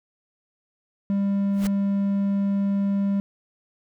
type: tone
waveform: triangle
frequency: 198.8 Hz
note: G3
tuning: 25 cents sharp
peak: -18 dBFS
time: 1.1-3.2 s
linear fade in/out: 0 ms
type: noise with exponential growth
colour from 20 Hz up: pink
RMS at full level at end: -29 dBFS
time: 1.51-1.67 s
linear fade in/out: 2 ms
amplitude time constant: 34 ms
effects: none